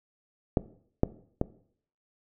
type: clicks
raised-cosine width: 2 ms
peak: -8 / -7 / -12 dBFS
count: 3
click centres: 0.572 / 1.034 / 1.414 s
effects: noise-tail reverb RT60 0.6 s tail -18 dB re dry